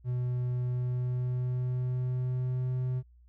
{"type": "tone with pitch glide", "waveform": "triangle", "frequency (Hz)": [124.1, 127.22], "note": ["B2", "C3"], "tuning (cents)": [9, -48], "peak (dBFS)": -26, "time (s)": [0.04, 3.03], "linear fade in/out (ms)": 50, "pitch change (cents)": 43, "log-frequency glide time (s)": [0.64, 2.73], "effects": ["added 60 Hz sine -55 dBFS peak until 3.28 s"]}